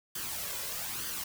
white noise with flanger, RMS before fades -37 dBFS, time 0.15-1.24 s, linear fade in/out 5 ms, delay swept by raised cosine 0.63 to 2.03 ms, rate 1.1 Hz, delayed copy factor +0.55, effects none

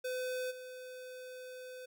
square tone with level steps, 507 Hz, B4, 45 cents sharp, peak -36 / -46 dBFS, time 0.04-1.86 s, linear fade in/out 10 ms, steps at 0.5 s, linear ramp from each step 20 ms, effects none

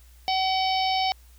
harmonic tone, 758 Hz, F#5, 42 cents sharp, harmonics 1 / 3 / 4 / 5 / 6 / 7, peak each -23 / -32 / -32 / -34 / -34 / -32 dBFS, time 0.28-1.12 s, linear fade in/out 0 ms, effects added 60 Hz sine -49 dBFS peak until 1.38 s + white hiss -59 dBFS RMS until 1.38 s

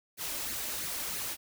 white noise with flanger, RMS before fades -36 dBFS, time 0.17-1.37 s, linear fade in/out 50 ms, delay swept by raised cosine 0.44 to 3.44 ms, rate 3 Hz, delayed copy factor +0.55, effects none

